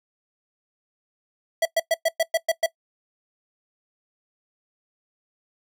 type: tone bursts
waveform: square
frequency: 656 Hz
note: E5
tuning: 9 cents flat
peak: -18 dBFS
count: 8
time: 1.62-2.662 s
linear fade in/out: 5 ms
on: 34 ms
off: 110 ms
effects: noise-tail reverb RT60 0.1 s tail -20 dB re dry